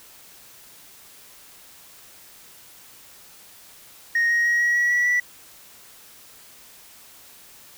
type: tone with pitch steps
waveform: sine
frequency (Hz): 1864.7 / 1879.8 / 1895.1 / 1910.5 / 1926 / 1941.6 / 1957.4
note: A#6 / A#6 / A#6 / A#6 / B6 / B6 / B6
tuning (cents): 0 / +14 / +28 / +42 / -44 / -30 / -16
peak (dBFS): -15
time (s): 4.15-5.2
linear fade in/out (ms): 5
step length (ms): 150
effects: tanh soft clip ceiling -16 dBFS + white hiss -48 dBFS RMS until 7.77 s